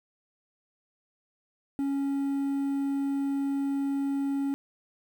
triangle tone, 277.2 Hz, C#4, in tune, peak -24 dBFS, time 1.79-4.54 s, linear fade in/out 0 ms, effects 9-bit

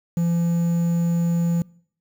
triangle tone with quantisation, 170 Hz, F3, 46 cents flat, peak -16 dBFS, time 0.17-1.62 s, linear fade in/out 2 ms, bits 7, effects noise-tail reverb RT60 0.6 s tail -24 dB re dry

